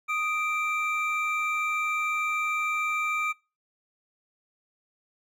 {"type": "tone pair together", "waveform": "triangle", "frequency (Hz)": [1244.3, 2349], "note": ["D#6", "D7"], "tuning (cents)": [0, 0], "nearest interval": "major seventh", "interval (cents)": 1100, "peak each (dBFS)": -27, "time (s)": [0.08, 3.33], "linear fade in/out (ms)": 20, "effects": ["noise-tail reverb RT60 0.3 s tail -24 dB re dry"]}